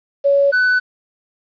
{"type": "tone pair in turn", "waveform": ["sine", "triangle"], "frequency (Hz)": [561, 1497.7], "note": ["C#5", "F#6"], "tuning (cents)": [21, 21], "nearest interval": "octave + perfect fourth", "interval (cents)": 1700, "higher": "second", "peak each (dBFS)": -10, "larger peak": "neither", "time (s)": [[0.24, 0.52], [0.52, 0.8]], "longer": "neither", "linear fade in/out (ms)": 20, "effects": ["resampled to 11025 Hz", "8-bit"]}